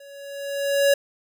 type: tone with level ramp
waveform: square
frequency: 561 Hz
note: C#5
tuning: 21 cents sharp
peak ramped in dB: -44 to -14 dBFS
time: 0-0.94 s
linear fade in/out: 5 ms
effects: none